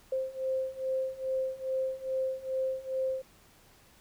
sine beating tone pair, 523.3 / 525.7 Hz, C5 / C5, 0 / +8 cents, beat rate 2.4 Hz, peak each -34 / -32 dBFS, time 0.12-3.22 s, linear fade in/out 5 ms, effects pink hiss -60 dBFS RMS until 4 s

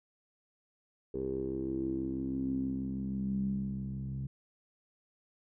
10% pulse tone with low-pass filter sweep, 66.2 Hz, C2, 21 cents sharp, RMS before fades -35 dBFS, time 1.14-4.27 s, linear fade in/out 5 ms, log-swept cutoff 420 to 150 Hz, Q 7.5, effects none

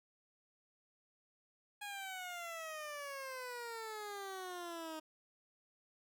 15% pulse exponential sweep, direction down, 830.6 to 311.1 Hz, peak -37 dBFS, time 1.81-5 s, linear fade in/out 10 ms, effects none

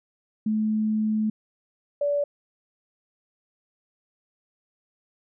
sine tone pair in turn, 216 / 576.7 Hz, A3 / D5, -32 / -32 cents, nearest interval octave + perfect fourth, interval 1700 cents, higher second, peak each -21 dBFS, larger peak neither, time 0.46-1.3 / 2.01-2.24 s, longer first, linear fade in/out 5 ms, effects none

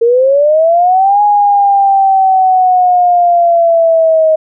sine linear two-way sweep, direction up then down, 455.1 to 830.6 to 628 Hz, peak -5 dBFS, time 0.01-4.36 s, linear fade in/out 10 ms, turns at 1.22 s, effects none

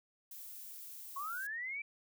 violet noise, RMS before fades -49 dBFS, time 0.31-1.47 s, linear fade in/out 5 ms
sine linear sweep, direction up, 1066 to 2349 Hz, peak -38 dBFS, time 1.16-1.82 s, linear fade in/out 5 ms
effects none

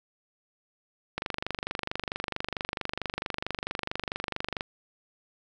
click train, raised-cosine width 0.3 ms, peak -14 dBFS, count 85, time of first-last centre 1.18-4.609 s, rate 24.5 Hz, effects none

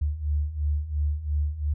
sine beating tone pair, 72.3 / 75.2 Hz, D2 / D2, -27 / +42 cents, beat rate 2.9 Hz, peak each -29 / -25 dBFS, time 0.01-1.74 s, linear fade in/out 10 ms, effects none

